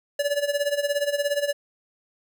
square tone with tremolo, 575 Hz, D5, 37 cents flat, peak -20 dBFS, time 0.19-1.53 s, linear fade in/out 5 ms, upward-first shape sine, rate 17 Hz, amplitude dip 80%, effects none

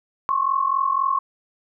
sine tone pair together, 1064.8 / 1108.7 Hz, C6 / C#6, +30 / 0 cents, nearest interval minor second, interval 70 cents, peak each -21 dBFS, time 0.29-1.19 s, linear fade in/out 0 ms, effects none

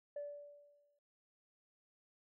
sine tone with exponential decay, 580 Hz, D5, 22 cents flat, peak -38 dBFS, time 0.16-0.99 s, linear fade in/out 5 ms, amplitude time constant 180 ms, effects noise-tail reverb RT60 0.8 s tail -23 dB re dry + tanh soft clip ceiling -37 dBFS

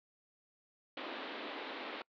pink band-pass noise, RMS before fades -44 dBFS, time 0.97-2.02 s, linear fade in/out 2 ms, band 250 to 4000 Hz, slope 48 dB/octave, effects noise-tail reverb RT60 0.1 s tail -26 dB re dry

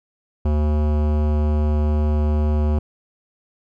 sine tone with hard clipping, 75.2 Hz, D2, 42 cents sharp, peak -18 dBFS, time 0.45-2.79 s, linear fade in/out 5 ms, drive 18 dB, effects none

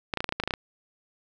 clicks, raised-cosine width 0.3 ms, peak -11 dBFS, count 11, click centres 0.138 / 0.173 / 0.205 / 0.243 / 0.291 / 0.324 / 0.4 / 0.437 / 0.476 / 0.508 / 0.538 s, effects none

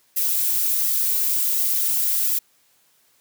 violet noise with flanger, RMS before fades -21 dBFS, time 0.16-2.39 s, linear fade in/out 10 ms, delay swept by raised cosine 1.5 to 5.9 ms, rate 1.4 Hz, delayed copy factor +0.6, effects white hiss -61 dBFS RMS until 3.2 s + high-pass 80 Hz 12 dB/octave

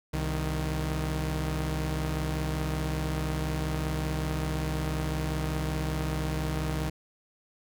sawtooth tone pair together, 65.41 / 155.57 Hz, C2 / D#3, 0 / 0 cents, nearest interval octave + minor third, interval 1500 cents, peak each -27 dBFS, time 0.13-6.9 s, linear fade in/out 10 ms, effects none

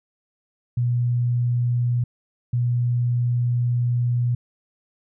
sine tone pair in turn, 121.4 / 121.4 Hz, B2 / B2, -29 / -29 cents, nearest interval unison, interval 0 cents, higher neither, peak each -18 dBFS, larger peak neither, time 0.77-2.04 / 2.53-4.35 s, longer second, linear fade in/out 5 ms, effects none

